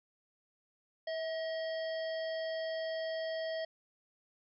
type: harmonic tone with a mistuned harmonic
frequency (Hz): 646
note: E5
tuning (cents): -35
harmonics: 1 / 3 / 5 / 7 / 8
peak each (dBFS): -35 / -45 / -49 / -52 / -53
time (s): 1.07-3.65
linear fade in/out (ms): 5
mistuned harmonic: 3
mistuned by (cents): -31
effects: none